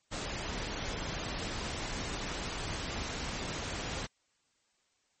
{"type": "noise", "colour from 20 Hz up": "pink", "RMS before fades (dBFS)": -37, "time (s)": [0.11, 4.07], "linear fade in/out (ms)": 20, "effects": ["white hiss -74 dBFS RMS until 5.2 s", "MP3 32 kbps"]}